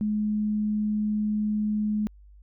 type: tone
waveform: sine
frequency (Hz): 211.5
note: G#3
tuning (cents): +32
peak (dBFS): -23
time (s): 0.01-2.07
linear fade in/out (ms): 0
effects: added 50 Hz sine -48 dBFS peak until 2.42 s